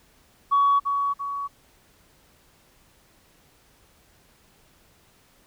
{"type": "tone with echo", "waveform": "sine", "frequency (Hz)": 1125, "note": "C#6", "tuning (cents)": 25, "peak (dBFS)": -15, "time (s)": [0.51, 0.8], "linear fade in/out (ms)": 20, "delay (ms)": 340, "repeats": 2, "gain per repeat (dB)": -6, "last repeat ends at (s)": 1.48, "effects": ["tanh soft clip ceiling -12 dBFS", "pink hiss -59 dBFS RMS until 5.46 s"]}